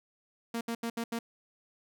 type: tone bursts at uneven times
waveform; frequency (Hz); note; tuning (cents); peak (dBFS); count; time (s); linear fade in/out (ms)
sawtooth; 231.8; A#3; -10; -28; 5; 0.54-0.61 / 0.68-0.75 / 0.83-0.9 / 0.97-1.04 / 1.12-1.19; 5
effects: none